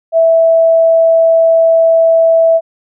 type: tone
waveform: sine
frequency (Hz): 657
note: E5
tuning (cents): -6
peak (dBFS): -5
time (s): 0.12-2.61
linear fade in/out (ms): 50
effects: none